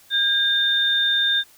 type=tone pair together; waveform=sine; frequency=1612 / 3619 Hz; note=G6 / A7; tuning=+48 / +48 cents; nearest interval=octave + major second; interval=1400 cents; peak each=-22 / -18 dBFS; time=0.1-1.44 s; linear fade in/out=50 ms; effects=white hiss -52 dBFS RMS until 1.57 s